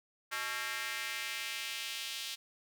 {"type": "tone with high-pass filter sweep", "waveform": "square", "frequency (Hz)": 123.47, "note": "B2", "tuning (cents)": 0, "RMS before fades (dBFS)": -39, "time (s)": [0.31, 2.36], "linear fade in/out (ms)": 20, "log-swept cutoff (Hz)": [1500, 3400], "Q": 1.8, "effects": []}